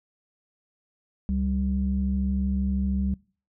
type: tone pair together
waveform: sine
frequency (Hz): 69.3 / 195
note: C#2 / G3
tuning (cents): 0 / -9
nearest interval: octave + tritone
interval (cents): 1791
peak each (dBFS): -25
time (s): 1.29-3.14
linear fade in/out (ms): 0
effects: noise-tail reverb RT60 0.4 s tail -24 dB re dry + tanh soft clip ceiling -15 dBFS